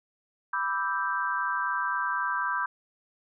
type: chord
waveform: sine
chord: E minor seventh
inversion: second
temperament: equal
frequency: 987.8 / 1174.7 / 1318.5 / 1568 Hz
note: B5 / D6 / E6 / G6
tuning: 0 / 0 / 0 / 0 cents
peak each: -31 / -32 / -35 / -30 dBFS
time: 0.53-2.66 s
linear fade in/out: 5 ms
effects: none